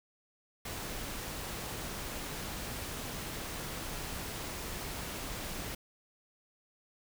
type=noise; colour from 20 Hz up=pink; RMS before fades=-40 dBFS; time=0.65-5.75 s; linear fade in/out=5 ms; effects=none

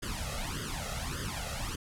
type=noise with flanger; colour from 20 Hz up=pink; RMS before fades=-36 dBFS; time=0.02-1.76 s; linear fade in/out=10 ms; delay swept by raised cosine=0.61 to 1.56 ms; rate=1.7 Hz; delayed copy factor=+0.9; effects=low-pass 11000 Hz 12 dB/octave

